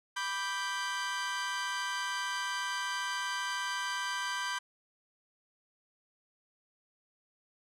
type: chord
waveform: sawtooth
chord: G major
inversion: first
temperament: equal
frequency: 987.8 / 1174.7 / 1568 Hz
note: B5 / D6 / G6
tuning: 0 / 0 / 0 cents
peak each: -33 / -37 / -32 dBFS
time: 0.16-4.59 s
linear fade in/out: 10 ms
effects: low-pass 8000 Hz 12 dB/octave